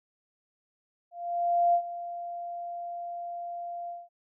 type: tone with ADSR envelope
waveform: sine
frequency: 694 Hz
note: F5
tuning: 11 cents flat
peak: -19 dBFS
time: 1.11-4.09 s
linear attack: 630 ms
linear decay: 78 ms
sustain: -15 dB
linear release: 200 ms
effects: none